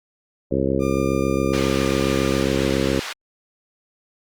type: harmonic tone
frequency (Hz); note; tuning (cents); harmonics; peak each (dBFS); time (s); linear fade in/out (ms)
67.3; C2; +49; 1 / 2 / 3 / 4 / 5 / 6 / 7 / 8; -29 / -27 / -26 / -25 / -25 / -26 / -27 / -27; 0.51-3; 5
type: tone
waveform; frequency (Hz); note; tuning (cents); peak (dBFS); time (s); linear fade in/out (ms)
30% pulse; 1200; D6; +37; -29; 0.79-2.45; 50
type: band-pass noise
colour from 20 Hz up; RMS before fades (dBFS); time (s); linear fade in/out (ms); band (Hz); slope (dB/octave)
white; -31; 1.53-3.13; 5; 740 to 3600; 12
effects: Opus 48 kbps